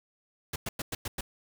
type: noise bursts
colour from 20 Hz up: pink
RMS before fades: -34 dBFS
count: 6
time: 0.53-1.21 s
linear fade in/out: 5 ms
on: 30 ms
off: 100 ms
effects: none